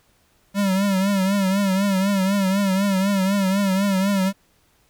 square tone with vibrato, 194.8 Hz, G3, 11 cents flat, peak -18 dBFS, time 0.54-4.33 s, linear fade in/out 50 ms, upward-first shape triangle, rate 4 Hz, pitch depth 88 cents each way, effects pink hiss -61 dBFS RMS until 4.89 s

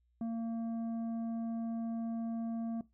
triangle tone with tanh clipping, 228.6 Hz, A#3, 34 cents flat, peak -35 dBFS, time 0.21-2.81 s, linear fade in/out 2 ms, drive 11 dB, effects noise-tail reverb RT60 0.2 s tail -19 dB re dry + added 60 Hz sine -70 dBFS peak until 2.93 s

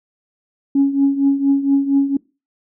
sine tone with tremolo, 277.2 Hz, C#4, in tune, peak -8 dBFS, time 0.75-2.17 s, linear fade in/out 5 ms, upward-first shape triangle, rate 4.3 Hz, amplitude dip 80%, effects noise-tail reverb RT60 0.3 s tail -24 dB re dry + tanh soft clip ceiling -6 dBFS

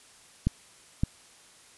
clicks, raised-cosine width 5 ms, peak -11 dBFS, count 2, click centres 0.47 / 1.035 s, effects white hiss -55 dBFS RMS until 1.77 s + resampled to 24000 Hz

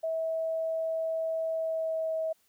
sine tone with pitch glide, 648 to 642 Hz, E5 to E5, -30 to -46 cents, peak -28 dBFS, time 0.03-2.33 s, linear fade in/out 10 ms, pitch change -16 cents, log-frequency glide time 1.51-2.14 s, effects white hiss -69 dBFS RMS until 2.48 s

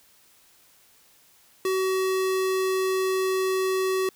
square tone, 377.7 Hz, F#4, 36 cents sharp, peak -23 dBFS, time 1.65-4.09 s, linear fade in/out 2 ms, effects white hiss -58 dBFS RMS until 4.15 s

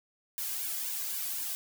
blue noise with flanger, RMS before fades -35 dBFS, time 0.38-1.55 s, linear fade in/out 0 ms, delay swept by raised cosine 1.5 to 2.24 ms, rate 3.9 Hz, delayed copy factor -0.8, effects none

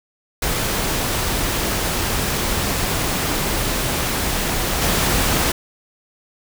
pink noise with level steps, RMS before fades -21 / -18 dBFS, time 0.42-5.52 s, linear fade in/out 5 ms, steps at 4.81 s, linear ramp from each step 10 ms, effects none

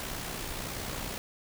pink noise with amplitude modulation, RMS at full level -35 dBFS, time 0-1.18 s, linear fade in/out 0 ms, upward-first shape sine, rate 61.5 Hz, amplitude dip 45%, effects none

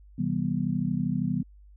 sine chord, C major seventh, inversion none, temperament just, 130.81 / 163.52 / 196.22 / 245.3 Hz, C3 / E3 / G3 / B3, 0 / -14 / +2 / -12 cents, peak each -33 / -29 / -30 / -30 dBFS, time 0.18-1.43 s, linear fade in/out 10 ms, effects added 50 Hz sine -49 dBFS peak until 1.76 s

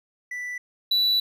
triangle tone pair in turn, 1975.5 / 3951 Hz, B6 / B7, 0 / 0 cents, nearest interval octave, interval 1200 cents, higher second, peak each -28 / -17 dBFS, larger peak second, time 0.31-0.58 / 0.91-1.2 s, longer second, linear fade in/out 5 ms, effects none

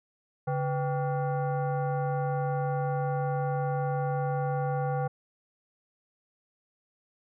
sine tone with frequency modulation, 142.2 Hz, C#3, 45 cents sharp, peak -26 dBFS, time 0.47-5.08 s, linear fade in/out 10 ms, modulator 641 Hz, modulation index 1.1, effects none

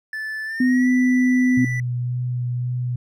triangle tone with pitch glide, 1749 to 1974.6 Hz, A6 to B6, -11 to -1 cents, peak -24 dBFS, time 0.13-1.8 s, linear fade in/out 2 ms, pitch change +210 cents, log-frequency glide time 0.45-0.89 s
sine tone, 252.9 Hz, B3, 41 cents sharp, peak -14 dBFS, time 0.6-1.65 s, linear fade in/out 5 ms
sine tone with vibrato, 123.47 Hz, B2, in tune, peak -21 dBFS, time 1.57-2.96 s, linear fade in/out 5 ms, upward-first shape sine, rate 1.9 Hz, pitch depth 13 cents each way
effects none

